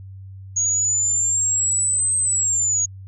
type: exponential two-way sweep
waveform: sine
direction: up then down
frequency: 6645 to 8300 to 6645 Hz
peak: -17 dBFS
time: 0.56-2.86 s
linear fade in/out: 10 ms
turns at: 2.17 s
effects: added 96 Hz sine -35 dBFS peak until 3.07 s